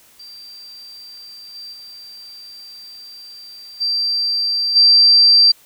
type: tone with level steps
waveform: sine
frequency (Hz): 4699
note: D8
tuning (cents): 0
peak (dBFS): -35 / -31 / -35 / -16 / -7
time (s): 0.19-5.52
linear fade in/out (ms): 10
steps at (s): 1.54 / 1.72 / 3.8 / 4.75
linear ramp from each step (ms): 20
effects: white hiss -50 dBFS RMS until 5.65 s